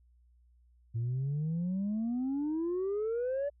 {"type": "exponential sweep", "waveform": "sine", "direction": "up", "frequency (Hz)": [112.2, 584], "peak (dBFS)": -28, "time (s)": [0.94, 3.5], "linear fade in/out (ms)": 20, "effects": ["tanh soft clip ceiling -28 dBFS", "added 60 Hz sine -61 dBFS peak until 3.6 s"]}